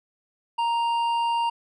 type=tone with hard clipping; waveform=sine; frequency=933 Hz; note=A#5; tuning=1 cent sharp; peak=-23 dBFS; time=0.58-1.5 s; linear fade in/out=10 ms; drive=7 dB; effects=resampled to 24000 Hz